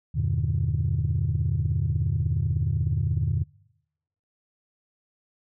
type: chord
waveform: sine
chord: E half-diminished seventh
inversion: none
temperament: just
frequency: 82.41 / 98.89 / 118.67 / 148.33 Hz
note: E2 / G2 / Bb2 / D3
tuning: 0 / +16 / +31 / +18 cents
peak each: -27 dBFS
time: 0.14-3.44 s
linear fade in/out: 20 ms
effects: noise-tail reverb RT60 0.9 s tail -26 dB re dry + tanh soft clip ceiling -15 dBFS